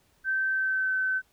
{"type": "tone with pitch glide", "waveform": "sine", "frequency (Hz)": [1550, 1527.8], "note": ["G6", "G6"], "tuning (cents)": [-20, -45], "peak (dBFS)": -24, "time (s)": [0.24, 1.22], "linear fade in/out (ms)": 50, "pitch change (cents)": -25, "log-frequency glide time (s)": [0.51, 0.94], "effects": ["pink hiss -66 dBFS RMS until 1.32 s"]}